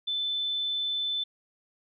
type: tone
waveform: sine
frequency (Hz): 3520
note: A7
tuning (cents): 0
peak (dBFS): -27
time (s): 0.07-1.24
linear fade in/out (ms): 10
effects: none